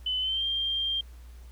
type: tone with pitch glide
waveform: sine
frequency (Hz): 3020 to 3185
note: F#7 to G7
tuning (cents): +35 to +27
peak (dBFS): -26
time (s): 0.06-1.01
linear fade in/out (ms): 5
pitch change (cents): +92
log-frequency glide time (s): 0.2-0.44
effects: added 60 Hz sine -44 dBFS peak until 1.51 s + pink hiss -60 dBFS RMS until 1.51 s